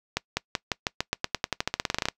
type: accelerating click train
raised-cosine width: 0.2 ms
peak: -7 dBFS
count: 22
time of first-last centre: 0.17-2.086 s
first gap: 200 ms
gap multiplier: 0.91
effects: noise-tail reverb RT60 0.1 s tail -23 dB re dry